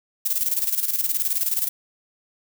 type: noise with tremolo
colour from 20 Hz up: violet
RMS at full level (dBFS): -21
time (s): 0.25-1.69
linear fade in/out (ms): 10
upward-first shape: square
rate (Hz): 19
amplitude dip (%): 65
effects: none